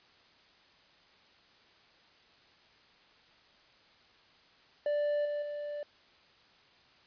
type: tone with level steps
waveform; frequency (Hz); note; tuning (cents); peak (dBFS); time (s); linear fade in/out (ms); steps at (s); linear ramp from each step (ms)
triangle; 587.3; D5; 0; -26 / -30 / -34; 4.86-5.83; 2; 5.25 / 5.42; 5
effects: white hiss -62 dBFS RMS until 7.06 s + resampled to 11025 Hz